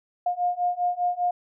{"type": "beating tone pair", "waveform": "sine", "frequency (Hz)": [709, 714], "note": ["F5", "F5"], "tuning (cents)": [26, 38], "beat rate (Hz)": 5, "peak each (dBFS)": [-26, -25], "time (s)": [0.26, 1.31], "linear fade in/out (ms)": 5, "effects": []}